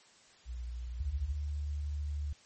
sine tone with vibrato, 60.1 Hz, B1, 46 cents flat, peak -37 dBFS, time 0.45-1.37 s, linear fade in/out 50 ms, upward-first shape triangle, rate 3.1 Hz, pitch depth 15 cents each way
sine tone, 73.42 Hz, D2, in tune, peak -33 dBFS, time 1-2.33 s, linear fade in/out 5 ms
effects white hiss -61 dBFS RMS until 2.45 s + MP3 32 kbps

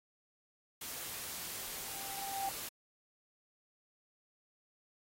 white noise, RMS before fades -43 dBFS, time 0.81-2.69 s, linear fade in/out 5 ms
sine tone with exponential growth, 785 Hz, G5, 2 cents sharp, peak -34 dBFS, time 1.43-2.49 s, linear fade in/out 1 ms, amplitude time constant 230 ms
effects AAC 48 kbps

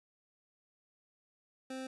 25% pulse tone, 261.6 Hz, C4, in tune, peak -36 dBFS, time 1.7-1.87 s, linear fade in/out 5 ms, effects resampled to 24000 Hz + 11-bit

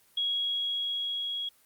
sine tone with level ramp, 3315 Hz, G#7, 4 cents flat, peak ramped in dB -26 to -31 dBFS, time 0.17-1.49 s, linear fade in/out 5 ms, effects white hiss -63 dBFS RMS until 1.65 s + Opus 24 kbps

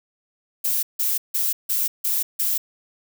violet noise bursts, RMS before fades -22 dBFS, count 6, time 0.64-2.58 s, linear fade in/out 10 ms, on 190 ms, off 160 ms, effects none

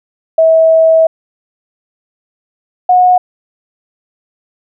sine tone pair in turn, 647 / 727.8 Hz, E5 / F#5, -32 / -29 cents, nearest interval major second, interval 203 cents, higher second, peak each -4 dBFS, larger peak neither, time 0.38-1.07 / 2.89-3.18 s, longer first, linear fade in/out 5 ms, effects none

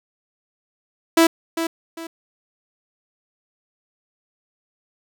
sawtooth tone with echo, 329.6 Hz, E4, in tune, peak -7 dBFS, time 1.17-1.27 s, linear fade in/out 5 ms, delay 400 ms, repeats 2, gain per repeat -10 dB, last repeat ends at 2.07 s, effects none

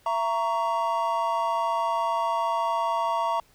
triangle chord, A# diminished, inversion second, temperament just, 671.3 / 932.3 / 1118.8 Hz, E5 / A#5 / C#6, +31 / 0 / +16 cents, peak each -27 / -24 / -27 dBFS, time 0.06-3.4 s, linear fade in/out 2 ms, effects pink hiss -60 dBFS RMS until 3.54 s

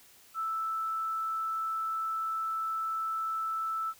sine tone, 1318.5 Hz, E6, in tune, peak -30 dBFS, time 0.34-3.94 s, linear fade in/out 50 ms, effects white hiss -58 dBFS RMS until 3.99 s

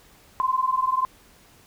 sine tone pair together, 1029 / 1049.4 Hz, C6 / C6, -29 / +5 cents, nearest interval unison, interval 34 cents, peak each -23 dBFS, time 0.4-1.05 s, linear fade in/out 0 ms, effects pink hiss -54 dBFS RMS until 1.66 s

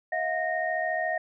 sine tone cluster, 642 / 716 / 1853 Hz, E5 / F5 / A#6, -46 / +43 / -11 cents, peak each -30 dBFS, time 0.12-1.18 s, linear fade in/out 5 ms, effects none

